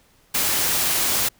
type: noise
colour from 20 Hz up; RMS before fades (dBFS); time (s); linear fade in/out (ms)
white; -21; 0.34-1.29; 10
effects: pink hiss -58 dBFS RMS until 1.39 s

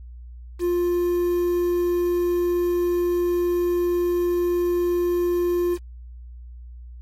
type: tone with quantisation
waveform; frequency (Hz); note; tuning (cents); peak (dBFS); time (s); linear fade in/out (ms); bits
triangle; 351; F4; +9; -17; 0.59-5.78; 50; 7
effects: added 60 Hz sine -37 dBFS peak until 7.01 s + AAC 48 kbps

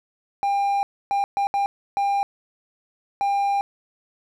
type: tone bursts at uneven times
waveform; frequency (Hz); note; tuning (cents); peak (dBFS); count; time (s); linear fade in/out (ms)
triangle; 800; G5; +35; -17; 6; 0.43-0.83 / 1.11-1.24 / 1.37-1.47 / 1.54-1.66 / 1.97-2.23 / 3.21-3.61; 0
effects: none

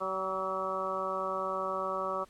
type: harmonic tone with a mistuned harmonic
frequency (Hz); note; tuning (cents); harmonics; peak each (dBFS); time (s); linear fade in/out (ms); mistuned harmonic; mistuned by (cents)
189.9; F#3; +45; 1 / 2 / 3 / 4 / 5 / 6 / 7; -47 / -40 / -36 / -43 / -41 / -35 / -38; 0-2.25; 20; 7; -36
effects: pink hiss -62 dBFS RMS until 2.29 s + low-pass 11000 Hz 12 dB/octave

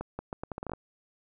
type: accelerating click train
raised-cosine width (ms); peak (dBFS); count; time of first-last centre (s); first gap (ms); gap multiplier
1; -21; 11; 0.01-0.735; 180; 0.77
effects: none

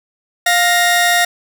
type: tone pair together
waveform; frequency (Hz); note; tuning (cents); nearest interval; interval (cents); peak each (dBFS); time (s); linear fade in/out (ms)
sawtooth; 703.3 / 1864.7; F5 / A#6; +12 / 0; octave + perfect fourth; 1688; -10; 0.46-1.25; 5
effects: none

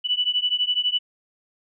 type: beating tone pair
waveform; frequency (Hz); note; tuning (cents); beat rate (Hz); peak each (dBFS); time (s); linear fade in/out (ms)
sine; 2960 / 2972; F#7 / F#7; 0 / +7; 12; -23; 0.04-0.99; 20
effects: none

